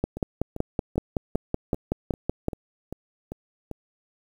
two click trains, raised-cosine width 2 ms, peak -10 / -20 dBFS, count 14 / 10, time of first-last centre 0.04-2.484 / 0.17-3.713 s, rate 5.32 / 2.54 Hz, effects 8-bit

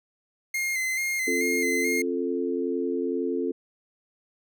45% pulse tone with vibrato, 2093 Hz, C7, in tune, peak -25 dBFS, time 0.54-2.02 s, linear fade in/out 5 ms, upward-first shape square, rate 2.3 Hz, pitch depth 31 cents each way
sine chord, F major, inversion second, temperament equal with one note detuned, 267 / 349.2 / 440 Hz, C4 / F4 / A4, +35 / 0 / 0 cents, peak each -29 dBFS, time 1.27-3.52 s, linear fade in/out 10 ms
effects none

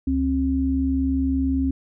sine tone pair together, 70.7 / 266.9 Hz, C#2 / C4, +35 / +35 cents, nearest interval octave + major seventh, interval 2300 cents, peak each -24 / -20 dBFS, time 0.07-1.71 s, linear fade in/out 5 ms, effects none

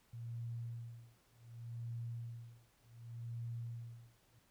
sine tone with tremolo, 117.2 Hz, A#2, 10 cents sharp, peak -40 dBFS, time 0.13-4.39 s, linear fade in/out 5 ms, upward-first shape sine, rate 0.67 Hz, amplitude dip 100%, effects pink hiss -72 dBFS RMS until 4.5 s

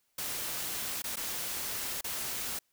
white noise with dropouts, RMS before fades -36 dBFS, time 0.18-2.59 s, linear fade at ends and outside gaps 5 ms, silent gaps 1.021-1.04 / 1.159-1.168 / 2.011-2.042 s, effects white hiss -75 dBFS RMS until 2.72 s

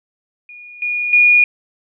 sine tone with level steps, 2442 Hz, D#7, 33 cents flat, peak -34 / -17 / -7 dBFS, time 0.49-1.44 s, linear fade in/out 2 ms, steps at 0.82 / 1.13 s, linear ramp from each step 2 ms, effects none

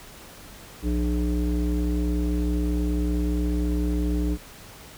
square tone with low-pass filter, 60 Hz, B1, 49 cents flat, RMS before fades -24 dBFS, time 0.82-4.38 s, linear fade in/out 50 ms, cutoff 340 Hz, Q 3.9, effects pink hiss -45 dBFS RMS until 4.97 s

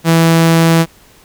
sawtooth tone, 164.81 Hz, E3, in tune, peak -3 dBFS, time 0.04-0.86 s, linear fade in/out 50 ms, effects pink hiss -45 dBFS RMS until 1.24 s

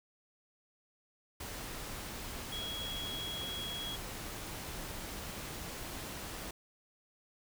sine tone in noise, 3320 Hz, G#7, 1 cent flat, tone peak -39 dBFS, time 2.52-3.96 s, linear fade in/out 5 ms, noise pink, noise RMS -43 dBFS, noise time 1.4-6.51 s, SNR +1 dB, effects none

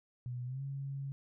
sine tone with pitch glide, 123.47 to 137.79 Hz, B2 to C#3, 0 to -10 cents, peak -37 dBFS, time 0.26-1.12 s, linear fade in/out 0 ms, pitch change +190 cents, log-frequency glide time 0.45-0.62 s, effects none

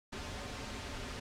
pink noise with comb filter, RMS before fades -42 dBFS, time 0.12-1.2 s, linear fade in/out 10 ms, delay 6.1 ms, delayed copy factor -0.55, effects low-pass 6000 Hz 12 dB/octave

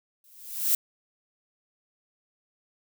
violet noise with exponential growth, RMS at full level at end -20 dBFS, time 0.24-0.75 s, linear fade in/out 2 ms, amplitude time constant 110 ms, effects none

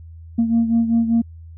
sine beating tone pair, 229.4 / 234.5 Hz, A#3 / A#3, -28 / +11 cents, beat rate 5.1 Hz, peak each -14 / -20 dBFS, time 0.38-1.22 s, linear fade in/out 10 ms, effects tanh soft clip ceiling -10 dBFS + added 82 Hz sine -36 dBFS peak until 1.57 s

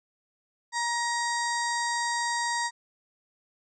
harmonic tone, 944 Hz, A#5, 22 cents sharp, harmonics 1 / 2 / 4 / 5 / 6 / 7 / 8 / 9, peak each -29 / -31 / -40 / -37 / -42 / -41 / -38 / -43 dBFS, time 0.72-2.71 s, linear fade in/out 50 ms, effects none

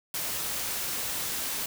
white noise, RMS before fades -32 dBFS, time 0.14-1.66 s, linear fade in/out 2 ms, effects none

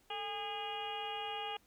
harmonic tone with a mistuned harmonic, 409.5 Hz, G#4, 24 cents flat, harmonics 1 / 2 / 3 / 4 / 5 / 6 / 7 / 8, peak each -47 / -41 / -49 / -53 / -54 / -49 / -44 / -50 dBFS, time 0.1-1.57 s, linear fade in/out 5 ms, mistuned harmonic 1, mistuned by +130 cents, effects pink hiss -69 dBFS RMS until 1.66 s

